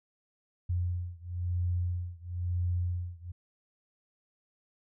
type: beating tone pair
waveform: sine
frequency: 88 / 89 Hz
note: F2 / F2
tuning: +14 / +33 cents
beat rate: 1 Hz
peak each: -32 / -33 dBFS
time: 0.69-3.32 s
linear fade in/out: 10 ms
effects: none